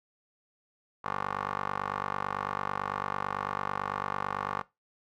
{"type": "tone with band-pass filter", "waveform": "15% pulse", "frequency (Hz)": 49, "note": "G1", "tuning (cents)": 0, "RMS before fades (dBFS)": -34, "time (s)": [1.04, 4.62], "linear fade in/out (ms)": 10, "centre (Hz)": 1100, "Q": 3.2, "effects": ["noise-tail reverb RT60 0.2 s tail -17 dB re dry"]}